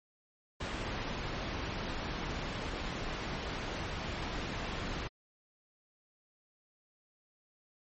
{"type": "low-pass noise", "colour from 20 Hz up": "pink", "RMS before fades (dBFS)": -38, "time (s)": [0.6, 5.08], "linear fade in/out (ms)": 10, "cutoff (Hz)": 3800, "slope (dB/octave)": 12, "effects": ["MP3 32 kbps"]}